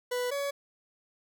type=tone pair in turn; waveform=40% pulse; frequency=493.9 / 563.7 Hz; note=B4 / C#5; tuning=0 / +29 cents; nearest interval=major second; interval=229 cents; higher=second; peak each=-28 / -29 dBFS; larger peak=first; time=0.11-0.31 / 0.31-0.51 s; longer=neither; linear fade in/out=10 ms; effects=none